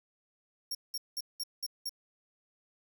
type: tone bursts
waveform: sawtooth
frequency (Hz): 5540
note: F8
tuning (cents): -15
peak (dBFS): -31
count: 6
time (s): 0.71-1.894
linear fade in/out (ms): 5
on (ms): 39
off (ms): 190
effects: none